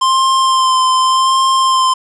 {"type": "tone with vibrato", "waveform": "square", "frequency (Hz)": 1046.5, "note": "C6", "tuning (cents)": 0, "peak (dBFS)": -10, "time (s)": [0.01, 1.94], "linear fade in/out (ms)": 10, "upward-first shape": "sine", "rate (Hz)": 0.86, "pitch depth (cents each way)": 19, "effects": ["resampled to 22050 Hz", "7-bit"]}